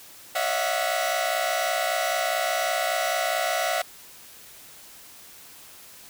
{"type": "tone cluster", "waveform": "sawtooth", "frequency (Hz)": [562, 625, 669, 734, 1958], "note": ["C#5", "D#5", "E5", "F#5", "B6"], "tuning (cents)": [24, 8, 25, -14, -15], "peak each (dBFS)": [-29, -28, -24, -24, -30], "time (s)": [0.35, 3.82], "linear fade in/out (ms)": 5, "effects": ["white hiss -47 dBFS RMS until 6.09 s"]}